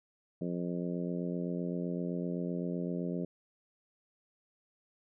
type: harmonic tone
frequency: 87.8 Hz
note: F2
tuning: 10 cents sharp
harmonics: 2 / 3 / 4 / 5 / 6 / 7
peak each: -35 / -39 / -41 / -43 / -45 / -46 dBFS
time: 0.41-3.25 s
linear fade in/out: 5 ms
effects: none